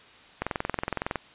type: click train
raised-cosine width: 0.5 ms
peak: -12 dBFS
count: 17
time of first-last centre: 0.42-1.157 s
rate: 21.7 Hz
effects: white hiss -52 dBFS RMS until 1.34 s + resampled to 8000 Hz